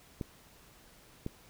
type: clicks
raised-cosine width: 3 ms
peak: -22 dBFS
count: 2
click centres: 0.212 / 1.264 s
effects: pink hiss -59 dBFS RMS until 1.49 s